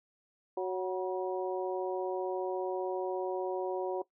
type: harmonic tone with a mistuned harmonic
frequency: 185.1 Hz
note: F#3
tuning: 1 cent sharp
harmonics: 2 / 3 / 4 / 5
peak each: -33 / -37 / -39 / -41 dBFS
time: 0.57-4.02 s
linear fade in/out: 5 ms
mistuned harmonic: 5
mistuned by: +61 cents
effects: noise-tail reverb RT60 0.1 s tail -18 dB re dry